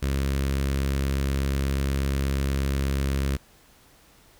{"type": "tone with notch filter", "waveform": "sawtooth", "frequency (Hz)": 68.3, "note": "C#2", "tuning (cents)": -25, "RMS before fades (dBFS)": -25, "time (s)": [0.02, 3.37], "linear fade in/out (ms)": 10, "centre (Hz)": 800, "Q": 1.3, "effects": ["pink hiss -56 dBFS RMS until 4.39 s"]}